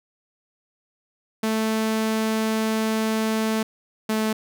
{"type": "tone pair in turn", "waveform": "sawtooth", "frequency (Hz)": [220, 218], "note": ["A3", "A3"], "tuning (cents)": [0, -16], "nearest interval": "unison", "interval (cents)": 16, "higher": "first", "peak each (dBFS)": -17, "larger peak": "neither", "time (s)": [[1.43, 3.63], [4.09, 4.33]], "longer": "first", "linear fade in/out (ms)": 5, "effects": []}